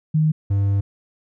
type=tone pair in turn; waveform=sine / triangle; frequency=155.56 / 99.54 Hz; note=D#3 / G2; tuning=0 / +27 cents; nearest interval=minor sixth; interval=773 cents; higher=first; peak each=-14 dBFS; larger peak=neither; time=0.14-0.32 / 0.5-0.81 s; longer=second; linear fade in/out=10 ms; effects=none